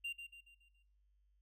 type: tone with echo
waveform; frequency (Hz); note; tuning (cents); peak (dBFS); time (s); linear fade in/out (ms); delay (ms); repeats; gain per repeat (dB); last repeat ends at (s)
triangle; 2780; F7; -9; -37; 0.04-0.13; 10; 140; 5; -7; 0.83
effects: noise-tail reverb RT60 0.7 s tail -26 dB re dry + added 50 Hz sine -70 dBFS peak until 1.41 s